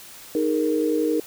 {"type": "chord", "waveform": "sine", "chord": "D# suspended fourth", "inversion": "none", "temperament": "equal", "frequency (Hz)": [311.1, 415.3, 466.2], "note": ["D#4", "G#4", "A#4"], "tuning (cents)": [0, 0, 0], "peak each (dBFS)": [-22, -27, -23], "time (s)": [0.35, 1.2], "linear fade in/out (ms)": 2, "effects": ["white hiss -43 dBFS RMS until 1.26 s"]}